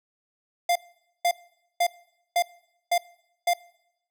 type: tone bursts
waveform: square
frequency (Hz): 698.5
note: F5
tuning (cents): 0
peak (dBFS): -20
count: 6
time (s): 0.69-3.536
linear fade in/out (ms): 5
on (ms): 66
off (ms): 490
effects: noise-tail reverb RT60 0.8 s tail -22 dB re dry